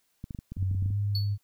clicks, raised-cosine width 5 ms, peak -25 dBFS, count 12, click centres 0.241 / 0.308 / 0.348 / 0.389 / 0.52 / 0.569 / 0.627 / 0.713 / 0.748 / 0.825 / 0.86 / 0.905 s
sine tone with pitch glide, 94.5 to 101.87 Hz, F#2 to G#2, +37 to -33 cents, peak -25 dBFS, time 0.56-1.38 s, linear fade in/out 50 ms, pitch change +130 cents, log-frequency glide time 0.83-0.96 s
triangle tone with exponential decay, 4435 Hz, C#8, in tune, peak -27 dBFS, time 1.15-1.37 s, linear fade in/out 2 ms, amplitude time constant 46 ms
effects white hiss -72 dBFS RMS until 1.43 s

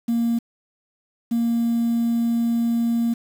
sine tone pair in turn, 233.1 / 233.1 Hz, A#3 / A#3, 0 / 0 cents, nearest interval unison, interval 0 cents, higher neither, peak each -16 / -16 dBFS, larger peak neither, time 0.08-0.39 / 1.31-3.14 s, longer second, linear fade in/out 10 ms, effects tanh soft clip ceiling -16 dBFS + 7-bit

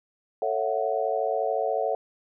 sine chord, F# minor seventh, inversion first, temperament just, 444 / 555 / 666 / 740 Hz, A4 / C#5 / E5 / F#5, +16 / +2 / +18 / 0 cents, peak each -29 dBFS, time 0.42-1.95 s, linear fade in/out 2 ms, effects none

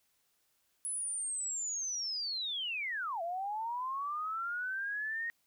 sine linear two-way sweep, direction down then up, 10290 to 660 to 1874 Hz, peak -34 dBFS, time 0.85-5.3 s, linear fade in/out 0 ms, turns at 3.22 s, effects white hiss -75 dBFS RMS until 5.46 s

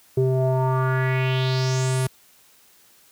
square tone with low-pass filter sweep, 130 Hz, C3, 11 cents flat, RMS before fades -21 dBFS, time 0.17-2.07 s, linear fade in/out 5 ms, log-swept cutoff 400 to 11000 Hz, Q 3.9, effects white hiss -55 dBFS RMS until 3.11 s + high-pass 60 Hz 12 dB/octave

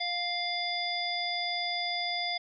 harmonic tone with a mistuned harmonic, 698.5 Hz, F5, in tune, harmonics 1 / 3 / 5 / 7, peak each -35 / -35 / -35 / -35 dBFS, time 0-2.38 s, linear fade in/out 10 ms, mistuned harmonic 1, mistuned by +19 cents, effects none

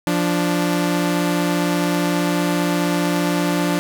sawtooth tone pair together, 174.41 / 293.7 Hz, F3 / D4, -2 / 0 cents, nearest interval major sixth, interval 902 cents, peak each -16 dBFS, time 0.07-3.79 s, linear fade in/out 0 ms, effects none

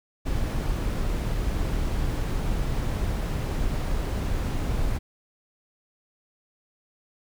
brown noise, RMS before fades -26 dBFS, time 0.25-4.99 s, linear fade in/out 20 ms, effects none

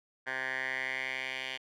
10% pulse tone with band-pass filter sweep, 131 Hz, C3, 2 cents sharp, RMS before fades -36 dBFS, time 0.26-1.58 s, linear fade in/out 20 ms, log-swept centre 1600 to 2700 Hz, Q 4.3, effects none

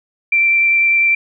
sine tone with vibrato, 2349 Hz, D7, in tune, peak -10 dBFS, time 0.32-1.15 s, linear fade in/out 5 ms, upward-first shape triangle, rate 10 Hz, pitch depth 10 cents each way, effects none

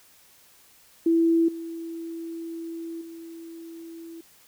sine tone with level steps, 331.4 Hz, E4, 9 cents sharp, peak -17 / -32 / -38 dBFS, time 1.06-4.21 s, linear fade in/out 5 ms, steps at 1.48 / 3.01 s, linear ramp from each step 5 ms, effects white hiss -56 dBFS RMS until 4.47 s

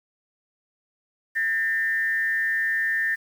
sine tone with frequency modulation, 1800 Hz, A6, 39 cents sharp, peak -21 dBFS, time 1.35-3.16 s, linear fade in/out 20 ms, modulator 180 Hz, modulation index 0.51, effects 8-bit

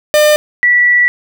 45% pulse / sine tone pair in turn, 602 / 1952.5 Hz, D5 / B6, +43 / -20 cents, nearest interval octave + minor sixth, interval 2037 cents, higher second, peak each -6 dBFS, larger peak neither, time 0.14-0.36 / 0.63-1.08 s, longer second, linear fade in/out 0 ms, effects none

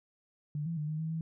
sine tone with pitch steps, 148.7 / 166.6 / 150.4 / 154.8 / 159.8 / 162 Hz, D3 / E3 / D3 / D#3 / D#3 / E3, +22 / +19 / +42 / -9 / +47 / -30 cents, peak -32 dBFS, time 0.55-1.21 s, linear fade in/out 2 ms, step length 110 ms, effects none

